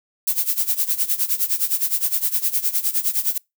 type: noise with tremolo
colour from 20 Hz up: violet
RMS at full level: -18 dBFS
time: 0.27-3.38 s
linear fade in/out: 5 ms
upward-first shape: sine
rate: 9.7 Hz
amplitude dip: 85%
effects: noise-tail reverb RT60 0.2 s tail -26 dB re dry